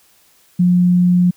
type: tone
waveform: sine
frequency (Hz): 178.3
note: F3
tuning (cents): +36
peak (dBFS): -9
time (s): 0.59-1.31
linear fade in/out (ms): 10
effects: white hiss -53 dBFS RMS until 1.36 s